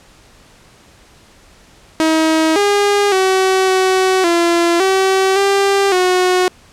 sawtooth tone with pitch steps, 318.6 / 406.8 / 378.4 / 375.8 / 341.3 / 382.3 / 396 / 365.5 Hz, D#4 / G#4 / F#4 / F#4 / F4 / G4 / G4 / F#4, +41 / -36 / +39 / +27 / -40 / -43 / +18 / -21 cents, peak -7 dBFS, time 2-6.48 s, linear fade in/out 0 ms, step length 560 ms, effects pink hiss -46 dBFS RMS until 6.72 s + low-pass 9000 Hz 12 dB/octave

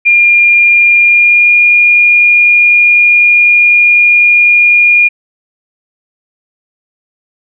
sine tone with pitch glide, 2407 to 2424 Hz, D7 to D#7, +42 to -46 cents, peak -3 dBFS, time 0.05-5.09 s, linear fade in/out 20 ms, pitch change +12 cents, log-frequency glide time 0.99-1.52 s, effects none

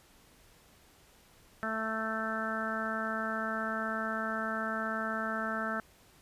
harmonic tone, 221 Hz, A3, 8 cents sharp, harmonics 1 / 2 / 3 / 4 / 5 / 6 / 7 / 8, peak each -38 / -45 / -39 / -46 / -46 / -36 / -38 / -43 dBFS, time 1.63-5.8 s, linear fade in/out 0 ms, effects pink hiss -61 dBFS RMS until 6.21 s + resampled to 32000 Hz

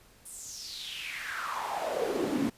brown noise with high-pass filter sweep, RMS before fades -34 dBFS, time 0.25-2.5 s, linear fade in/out 10 ms, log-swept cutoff 9600 to 220 Hz, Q 5.3, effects pink hiss -59 dBFS RMS until 2.57 s + resampled to 32000 Hz

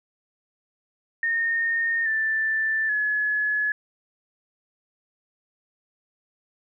sine tone with pitch steps, 1836 / 1767.3 / 1701.2 Hz, A#6 / A6 / G#6, -27 / +7 / +41 cents, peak -21 dBFS, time 1.23-3.72 s, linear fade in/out 2 ms, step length 830 ms, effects none

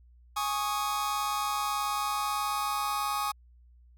45% pulse chord, Ab suspended fourth, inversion none, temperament just, 830.6 / 1107.5 / 1245.9 Hz, Ab5 / Db6 / Eb6, 0 / -2 / +2 cents, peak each -33 dBFS, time 0.36-3.32 s, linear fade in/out 10 ms, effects added 60 Hz sine -54 dBFS peak until 3.97 s

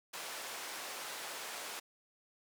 pink band-pass noise, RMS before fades -44 dBFS, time 0.13-1.8 s, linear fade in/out 10 ms, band 620 to 13000 Hz, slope 12 dB/octave, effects none

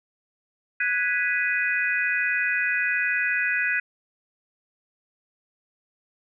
sine chord, G# minor seventh, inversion third, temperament equal, 1480 / 1661.2 / 1975.5 / 2489 Hz, F#6 / G#6 / B6 / D#7, 0 / 0 / 0 / 0 cents, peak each -27 dBFS, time 0.8-3.8 s, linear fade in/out 5 ms, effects none

